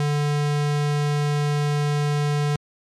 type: tone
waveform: square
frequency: 146.7 Hz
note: D3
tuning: 2 cents flat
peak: -20 dBFS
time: 0-2.56 s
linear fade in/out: 2 ms
effects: low-pass 8000 Hz 12 dB/octave + MP3 96 kbps